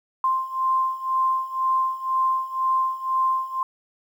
sine beating tone pair, 1046.5 / 1048.5 Hz, C6 / C6, 0 / +3 cents, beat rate 2 Hz, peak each -25 / -22 dBFS, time 0.24-3.63 s, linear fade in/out 2 ms, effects 9-bit

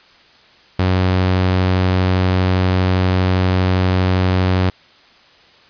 sawtooth tone, 92.5 Hz, F#2, in tune, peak -9 dBFS, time 0.79-4.7 s, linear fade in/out 5 ms, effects white hiss -48 dBFS RMS until 5.69 s + resampled to 11025 Hz

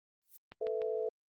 violet noise with exponential growth, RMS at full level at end -48 dBFS, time 0.22-0.37 s, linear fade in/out 5 ms, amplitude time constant 31 ms
click train, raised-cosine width 0.3 ms, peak -31 dBFS, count 3, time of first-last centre 0.52-0.818 s, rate 6.71 Hz
sine chord, A suspended second, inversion none, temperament just, 440 / 495 / 660 Hz, A4 / B4 / E5, 0 / +4 / +2 cents, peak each -34 / -38 / -40 dBFS, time 0.61-1.09 s, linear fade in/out 5 ms
effects Opus 24 kbps

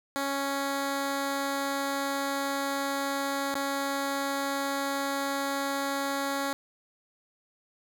10% pulse tone with dropouts, 277.2 Hz, C#4, in tune, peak -20 dBFS, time 0.16-6.53 s, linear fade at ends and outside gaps 0 ms, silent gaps 3.541-3.554 s, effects none

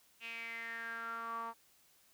sawtooth tone with band-pass filter sweep, 229.6 Hz, A#3, 26 cents flat, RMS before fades -43 dBFS, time 0.2-1.54 s, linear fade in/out 50 ms, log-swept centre 2700 to 1000 Hz, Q 7.9, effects white hiss -68 dBFS RMS until 2.13 s

